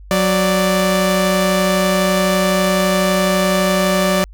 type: tone pair together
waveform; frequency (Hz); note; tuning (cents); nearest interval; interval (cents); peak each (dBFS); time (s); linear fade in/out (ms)
sawtooth; 185.12 / 587.3; F#3 / D5; +1 / 0; octave + minor sixth; 1999; -12; 0.11-4.24; 0
effects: added 49 Hz sine -35 dBFS peak until 4.33 s